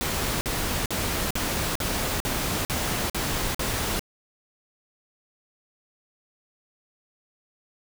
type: noise bursts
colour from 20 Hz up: pink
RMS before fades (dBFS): -27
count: 9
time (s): 0.01-3.994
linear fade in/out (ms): 0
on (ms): 400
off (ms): 48
effects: none